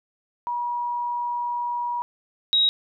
sine tone pair in turn, 962 / 3810 Hz, B5 / A#7, -46 / +37 cents, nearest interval 2 octaves, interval 2383 cents, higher second, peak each -24 / -16 dBFS, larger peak second, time 0.47-2.02 / 2.53-2.69 s, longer first, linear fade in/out 0 ms, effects none

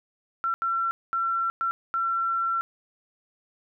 sine tone bursts at uneven times, 1354 Hz, E6, 46 cents sharp, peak -23 dBFS, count 5, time 0.44-0.54 / 0.62-0.91 / 1.13-1.5 / 1.61-1.71 / 1.94-2.61 s, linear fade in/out 0 ms, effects none

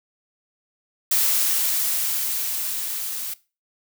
blue noise with level ramp, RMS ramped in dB -19 to -30 dBFS, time 1.11-3.34 s, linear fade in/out 5 ms, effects noise-tail reverb RT60 0.3 s tail -19 dB re dry

